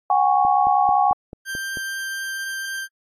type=chord; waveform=sine; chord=F# suspended second; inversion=none; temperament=equal with one note detuned; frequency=740 / 810.2 / 1108.7 Hz; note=F#5 / G#5 / C#6; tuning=0 / -43 / 0 cents; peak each=-19 / -17 / -22 dBFS; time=0.1-1.13 s; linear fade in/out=2 ms
type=click train; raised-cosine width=2 ms; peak=-21 dBFS; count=7; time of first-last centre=0.45-1.772 s; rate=4.54 Hz
type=tone; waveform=40% pulse; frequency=1576 Hz; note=G6; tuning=9 cents sharp; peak=-25 dBFS; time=1.45-2.88 s; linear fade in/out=50 ms
effects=AAC 48 kbps